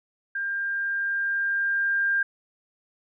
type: tone with level ramp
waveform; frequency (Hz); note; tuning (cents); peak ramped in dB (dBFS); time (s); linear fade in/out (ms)
sine; 1598; G6; +33; -26 to -20; 0.35-2.23; 5
effects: none